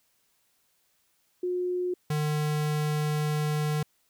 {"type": "tone pair in turn", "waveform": ["sine", "square"], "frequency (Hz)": [360, 150.92], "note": ["F#4", "D3"], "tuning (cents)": [-47, 48], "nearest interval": "octave + minor third", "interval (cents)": 1505, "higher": "first", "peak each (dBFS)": -26, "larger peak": "neither", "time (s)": [[1.43, 1.94], [2.1, 3.83]], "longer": "second", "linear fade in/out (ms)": 5, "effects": ["white hiss -70 dBFS RMS until 4.09 s"]}